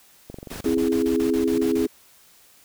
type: click train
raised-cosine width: 2 ms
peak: -23 dBFS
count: 12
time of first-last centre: 0.3-0.774 s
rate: 23.2 Hz
type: noise bursts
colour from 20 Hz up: pink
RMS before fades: -36 dBFS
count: 10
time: 0.5-1.861 s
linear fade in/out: 5 ms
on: 110 ms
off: 29 ms
type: chord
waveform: sine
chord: C augmented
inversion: none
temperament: equal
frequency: 261.6 / 329.6 / 415.3 Hz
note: C4 / E4 / G#4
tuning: 0 / 0 / 0 cents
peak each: -23 / -23 / -23 dBFS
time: 0.65-1.87 s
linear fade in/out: 10 ms
effects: white hiss -54 dBFS RMS until 2.64 s